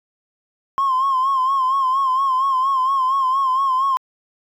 triangle tone with vibrato, 1061 Hz, C6, 24 cents sharp, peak -12 dBFS, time 0.78-3.97 s, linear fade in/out 0 ms, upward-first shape sine, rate 4.3 Hz, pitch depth 68 cents each way, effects tanh soft clip ceiling -12 dBFS

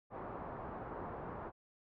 white low-pass noise, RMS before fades -45 dBFS, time 0.1-1.52 s, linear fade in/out 50 ms, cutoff 1100 Hz, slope 24 dB/octave, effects none

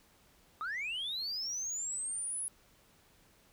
sine linear sweep, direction up, 1202 to 10548 Hz, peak -33 dBFS, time 0.61-2.48 s, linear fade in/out 0 ms, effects tanh soft clip ceiling -33 dBFS + pink hiss -65 dBFS RMS until 3.52 s

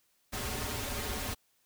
pink noise with comb filter, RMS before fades -36 dBFS, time 0.32-1.35 s, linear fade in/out 20 ms, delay 6 ms, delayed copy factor -1, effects white hiss -72 dBFS RMS until 1.65 s

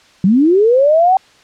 sine linear sweep, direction up, 174.61 to 777 Hz, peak -7 dBFS, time 0.24-1.17 s, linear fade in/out 2 ms, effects white hiss -47 dBFS RMS until 1.43 s + low-pass 5000 Hz 12 dB/octave

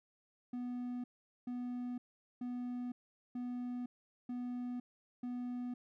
triangle tone bursts, 246.1 Hz, B3, 6 cents flat, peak -36 dBFS, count 6, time 0.53-5.74 s, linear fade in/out 5 ms, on 510 ms, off 430 ms, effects none

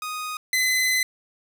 sawtooth tone pair in turn, 1244.5 / 2028 Hz, D#6 / B6, 0 / +45 cents, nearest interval minor sixth, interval 845 cents, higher second, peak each -25 / -16 dBFS, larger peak second, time 0.02-0.37 / 0.53-1.03 s, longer second, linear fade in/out 2 ms, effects none

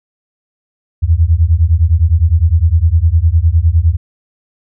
sine beating tone pair, 77.78 / 87.58 Hz, D#2 / F2, 0 / +5 cents, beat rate 9.8 Hz, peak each -10 dBFS, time 1.02-3.97 s, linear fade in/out 20 ms, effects none

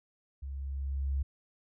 sine tone with level ramp, 68.4 Hz, C#2, 23 cents flat, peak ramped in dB -37 to -27 dBFS, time 0.42-1.23 s, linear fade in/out 10 ms, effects none

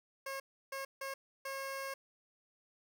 15% pulse tone bursts at uneven times, 542 Hz, C#5, 39 cents flat, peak -33 dBFS, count 4, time 0.26-0.4 / 0.72-0.85 / 1.01-1.14 / 1.45-1.94 s, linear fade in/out 5 ms, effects none

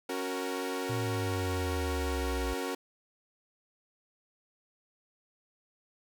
sawtooth chord, F# major, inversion second, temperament equal with one note detuned, 276.2 / 370 / 466.2 Hz, C#4 / F#4 / A#4, -6 / 0 / 0 cents, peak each -33 dBFS, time 0.09-2.75 s, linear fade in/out 5 ms
sine exponential sweep, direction down, 118.7 to 57 Hz, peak -32 dBFS, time 0.89-2.54 s, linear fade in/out 10 ms
effects none

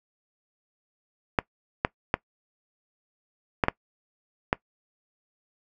clicks, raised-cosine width 0.5 ms, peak -5 dBFS, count 6, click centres 1.388 / 1.849 / 2.141 / 3.638 / 3.684 / 4.529 s, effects noise-tail reverb RT60 0.1 s tail -22 dB re dry

